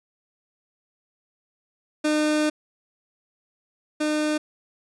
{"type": "tone pair in turn", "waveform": "30% pulse", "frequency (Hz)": [303.9, 303.9], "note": ["D#4", "D#4"], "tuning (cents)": [-41, -41], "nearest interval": "unison", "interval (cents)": 0, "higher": "neither", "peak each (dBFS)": [-17, -19], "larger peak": "first", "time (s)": [[2.04, 2.5], [4, 4.38]], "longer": "first", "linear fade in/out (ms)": 10, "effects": ["resampled to 24000 Hz"]}